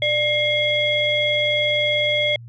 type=tone cluster; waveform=sine; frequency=594 / 2129 / 3334 Hz; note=D5 / C7 / G#7; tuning=+20 / +30 / +6 cents; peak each=-21 dBFS; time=0.02-2.36 s; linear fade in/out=2 ms; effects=tanh soft clip ceiling -7 dBFS + added 117 Hz sine -36 dBFS peak until 2.48 s